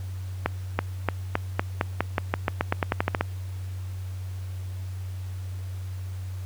accelerating click train, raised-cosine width 0.5 ms, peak -7 dBFS, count 18, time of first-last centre 0.46-3.21 s, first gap 330 ms, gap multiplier 0.9, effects added 93 Hz sine -31 dBFS peak until 6.45 s + pink hiss -51 dBFS RMS until 6.45 s

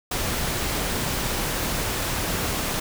pink noise, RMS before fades -26 dBFS, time 0.11-2.8 s, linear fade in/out 5 ms, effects none

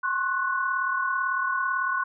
sine tone cluster, 1059 / 1097 / 1481 Hz, C6 / C#6 / F#6, +21 / -18 / +1 cents, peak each -29 / -30 / -26 dBFS, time 0.03-2.04 s, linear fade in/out 10 ms, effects none

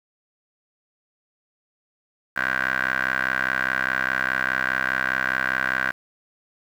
15% pulse tone with band-pass filter, 64.9 Hz, C2, 13 cents flat, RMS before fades -24 dBFS, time 2.36-5.92 s, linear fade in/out 10 ms, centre 1600 Hz, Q 7.1, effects 8-bit

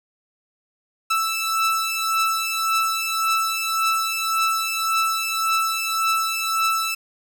sawtooth beating tone pair, 1318.5 / 1320.3 Hz, E6 / E6, 0 / +2 cents, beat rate 1.8 Hz, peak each -21 / -18 dBFS, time 1.1-6.95 s, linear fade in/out 10 ms, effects none

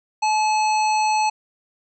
harmonic tone, 860 Hz, A5, 40 cents flat, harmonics 1 / 3 / 5 / 7 / 9, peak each -17 / -27 / -31 / -34 / -36 dBFS, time 0.22-1.3 s, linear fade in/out 10 ms, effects none

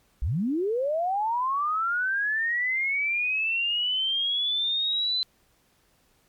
sine linear sweep, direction up, 48 to 4055 Hz, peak -23 dBFS, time 0.22-5.23 s, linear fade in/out 0 ms, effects pink hiss -65 dBFS RMS until 6.28 s + MP3 96 kbps

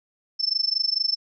sine tone with amplitude modulation, 5300 Hz, E8, 9 cents sharp, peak -17 dBFS, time 0.39-1.16 s, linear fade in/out 20 ms, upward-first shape sine, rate 24.5 Hz, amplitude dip 95%, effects none

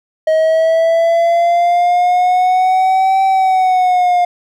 triangle linear two-way sweep, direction up then down, 630 to 772 to 707 Hz, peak -7 dBFS, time 0.27-4.25 s, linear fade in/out 5 ms, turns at 3.23 s, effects none

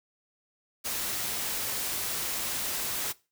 white noise, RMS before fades -32 dBFS, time 0.84-3.13 s, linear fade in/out 20 ms, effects noise-tail reverb RT60 0.3 s tail -21 dB re dry

